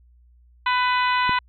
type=harmonic tone; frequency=498.5 Hz; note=B4; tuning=16 cents sharp; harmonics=2 / 3 / 4 / 5 / 6 / 7 / 8; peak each=-20 / -26 / -27 / -29 / -32 / -36 / -34 dBFS; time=0.66-1.39 s; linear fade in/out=5 ms
type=click; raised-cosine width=3 ms; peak=-16 dBFS; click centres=1.294 s
effects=added 60 Hz sine -51 dBFS peak until 1.48 s

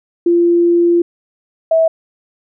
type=tone pair in turn; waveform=sine; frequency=344.2 / 649.8 Hz; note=F4 / E5; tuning=-25 / -25 cents; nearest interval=major seventh; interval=1100 cents; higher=second; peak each=-8 dBFS; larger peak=neither; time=0.26-1.02 / 1.71-1.88 s; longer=first; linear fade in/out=5 ms; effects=none

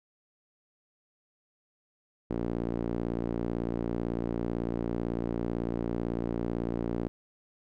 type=tone with band-pass filter; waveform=sawtooth; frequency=58 Hz; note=A#1; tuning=8 cents flat; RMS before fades=-32 dBFS; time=2.3-7.08 s; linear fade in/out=0 ms; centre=320 Hz; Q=1.4; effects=none

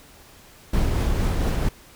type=noise with tremolo; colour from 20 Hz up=brown; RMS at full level=-20 dBFS; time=0.73-1.69 s; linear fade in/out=5 ms; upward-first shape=triangle; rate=4.4 Hz; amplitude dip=30%; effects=pink hiss -49 dBFS RMS until 1.95 s

